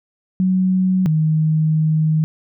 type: tone pair in turn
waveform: sine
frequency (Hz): 186.1 / 156.49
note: F#3 / D#3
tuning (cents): +10 / +10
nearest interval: minor third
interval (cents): 300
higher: first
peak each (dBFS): -13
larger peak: neither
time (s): 0.4-1.06 / 1.06-2.24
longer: second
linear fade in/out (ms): 0
effects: none